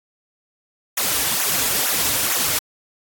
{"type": "noise with flanger", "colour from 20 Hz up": "white", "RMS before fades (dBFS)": -20, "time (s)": [0.97, 2.59], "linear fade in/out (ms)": 5, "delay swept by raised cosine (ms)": [0.21, 5.71], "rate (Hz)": 2.2, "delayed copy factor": -0.9, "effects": ["AAC 64 kbps"]}